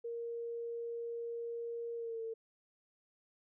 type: tone with pitch glide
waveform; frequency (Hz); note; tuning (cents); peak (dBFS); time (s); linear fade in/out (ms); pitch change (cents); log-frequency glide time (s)
sine; 467.3 to 450.9; A#4 to A4; +4 to +42; -38; 0.04-2.34; 10; -62; 1.96-2.22
effects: none